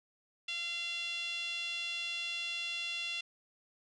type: tone with band-pass filter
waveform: 5% pulse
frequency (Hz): 687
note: F5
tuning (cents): -29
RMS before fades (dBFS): -38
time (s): 0.48-3.21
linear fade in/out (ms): 5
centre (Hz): 3000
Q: 6.1
effects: resampled to 22050 Hz